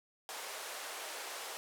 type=band-pass noise; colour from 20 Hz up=pink; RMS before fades=-44 dBFS; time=0.29-1.57 s; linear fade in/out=0 ms; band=480 to 13000 Hz; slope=24 dB/octave; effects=none